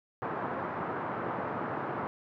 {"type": "band-pass noise", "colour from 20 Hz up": "white", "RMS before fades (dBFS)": -35, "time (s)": [0.22, 2.07], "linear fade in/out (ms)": 0, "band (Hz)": [110, 1300], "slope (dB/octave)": 24, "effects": []}